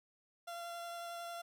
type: tone with vibrato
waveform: 30% pulse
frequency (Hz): 686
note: F5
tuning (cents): -31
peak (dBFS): -40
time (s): 0.47-1.42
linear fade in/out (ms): 10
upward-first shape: sine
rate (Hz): 11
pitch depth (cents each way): 9
effects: none